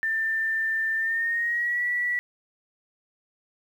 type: tone with pitch glide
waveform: sine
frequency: 1787 to 1948.7 Hz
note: A6 to B6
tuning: +26 to -24 cents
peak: -23 dBFS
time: 0.03-2.19 s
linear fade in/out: 0 ms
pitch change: +150 cents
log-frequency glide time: 0.97-1.84 s
effects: 9-bit